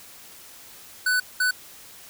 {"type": "tone bursts at uneven times", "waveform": "square", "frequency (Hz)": 1495, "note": "F#6", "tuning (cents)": 17, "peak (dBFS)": -20, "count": 2, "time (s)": [[1.06, 1.2], [1.4, 1.51]], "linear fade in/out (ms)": 5, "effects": ["white hiss -46 dBFS RMS until 2.09 s"]}